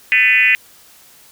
sine tone with frequency modulation, 2240 Hz, C#7, 18 cents sharp, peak -9 dBFS, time 0.12-0.55 s, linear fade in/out 0 ms, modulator 235 Hz, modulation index 1.9, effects white hiss -46 dBFS RMS until 1.31 s

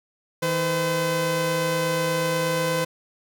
sawtooth tone pair together, 160.3 / 509.2 Hz, E3 / C5, -48 / -47 cents, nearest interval octave + minor sixth, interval 2001 cents, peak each -23 / -19 dBFS, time 0.42-2.85 s, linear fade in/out 10 ms, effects none

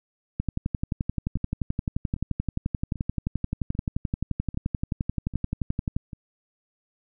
two click trains, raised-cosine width 5 ms, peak -13 / -24 dBFS, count 65 / 7, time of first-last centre 0.4-5.965 / 1.37-6.132 s, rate 11.5 / 1.26 Hz, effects none

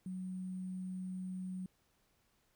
sine tone with sample-and-hold, 185 Hz, F#3, in tune, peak -39 dBFS, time 0.06-1.66 s, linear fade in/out 2 ms, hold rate 8820 Hz, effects pink hiss -75 dBFS RMS until 2.55 s

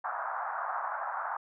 pink band-pass noise, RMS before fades -35 dBFS, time 0.04-1.37 s, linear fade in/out 5 ms, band 710 to 1500 Hz, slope 48 dB/octave, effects none

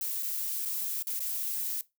violet noise with dropouts, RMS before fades -33 dBFS, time 0.01-1.81 s, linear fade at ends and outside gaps 1 ms, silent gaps 0.226-0.23 / 0.652-0.656 / 1.025-1.07 / 1.193-1.204 s, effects noise-tail reverb RT60 0.2 s tail -19 dB re dry

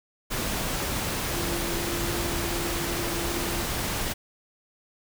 sine tone in noise, 343 Hz, F4, 31 cents flat, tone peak -33 dBFS, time 1.32-3.63 s, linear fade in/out 20 ms, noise pink, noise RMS -29 dBFS, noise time 0.3-4.14 s, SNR -7 dB, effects none

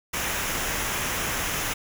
pink noise with comb filter, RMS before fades -28 dBFS, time 0.13-1.74 s, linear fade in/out 10 ms, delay 0.23 ms, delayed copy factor -0.5, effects none

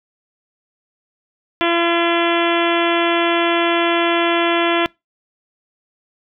harmonic tone, 340 Hz, F4, 46 cents flat, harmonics 1 / 2 / 3 / 4 / 5 / 6 / 7 / 8 / 9 / 10, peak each -18 / -21 / -23 / -24 / -25 / -26 / -26 / -27 / -28 / -28 dBFS, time 1.61-4.86 s, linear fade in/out 0 ms, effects noise-tail reverb RT60 0.2 s tail -24 dB re dry

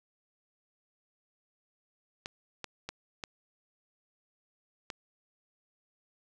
clicks, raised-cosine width 0.2 ms, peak -20 dBFS, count 5, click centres 2.259 / 2.643 / 2.89 / 3.238 / 4.902 s, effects none

